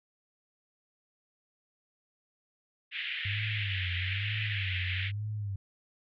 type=band-pass noise; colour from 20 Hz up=pink; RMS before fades=-36 dBFS; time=2.91-5.12 s; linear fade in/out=50 ms; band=1800 to 3300 Hz; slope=48 dB/octave
type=tone with vibrato; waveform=sine; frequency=98 Hz; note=G2; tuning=in tune; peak=-32 dBFS; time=3.25-5.56 s; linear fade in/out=5 ms; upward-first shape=sine; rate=1.1 Hz; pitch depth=150 cents each way
effects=none